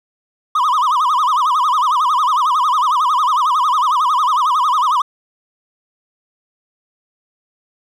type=tone with vibrato; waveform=triangle; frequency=1108.7 Hz; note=C#6; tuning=in tune; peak=-10 dBFS; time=0.55-5.02 s; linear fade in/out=5 ms; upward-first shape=sine; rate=11 Hz; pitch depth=240 cents each way; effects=none